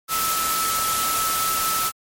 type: tone in noise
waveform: sine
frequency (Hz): 1311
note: E6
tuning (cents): -10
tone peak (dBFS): -23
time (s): 0.08-1.92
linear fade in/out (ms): 50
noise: white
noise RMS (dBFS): -24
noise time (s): 0.08-1.92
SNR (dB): -2
effects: MP3 64 kbps